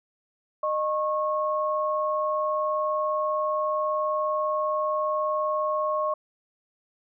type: tone pair together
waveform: sine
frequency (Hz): 613 / 1092.2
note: D#5 / C#6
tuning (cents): -26 / -26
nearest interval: minor seventh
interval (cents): 1000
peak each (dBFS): -26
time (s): 0.63-6.14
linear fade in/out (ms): 5
effects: none